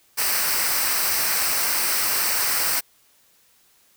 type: noise with comb filter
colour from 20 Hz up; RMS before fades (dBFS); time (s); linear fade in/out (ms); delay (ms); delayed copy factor
white; -22; 0.17-2.81; 20; 0.29; -0.6
effects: white hiss -59 dBFS RMS until 3.96 s